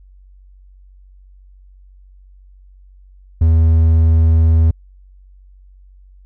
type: tone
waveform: triangle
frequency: 81 Hz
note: E2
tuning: 30 cents flat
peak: -6 dBFS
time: 3.41-4.71 s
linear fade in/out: 5 ms
effects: added 47 Hz sine -41 dBFS peak until 6.25 s